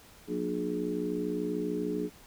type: harmonic tone with a mistuned harmonic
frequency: 60.1 Hz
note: B1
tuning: 46 cents flat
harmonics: 3 / 4 / 5 / 6 / 7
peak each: -37 / -38 / -34 / -40 / -34 dBFS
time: 0.27-2.1 s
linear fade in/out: 50 ms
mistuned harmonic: 4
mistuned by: -51 cents
effects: pink hiss -55 dBFS RMS until 2.26 s